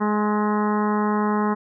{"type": "harmonic tone with a mistuned harmonic", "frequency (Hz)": 209.9, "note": "G#3", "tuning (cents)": 19, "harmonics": [1, 2, 3, 4, 5, 6, 7, 8, 9], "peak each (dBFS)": [-21, -26, -36, -28, -27, -32, -37, -40, -39], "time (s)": [0, 1.55], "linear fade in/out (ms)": 20, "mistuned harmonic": 6, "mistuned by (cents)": 17, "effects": []}